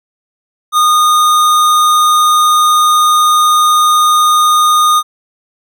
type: tone with hard clipping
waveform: sine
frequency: 1228 Hz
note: D#6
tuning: 23 cents flat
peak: -8 dBFS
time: 0.72-5.03 s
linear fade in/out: 50 ms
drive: 18 dB
effects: none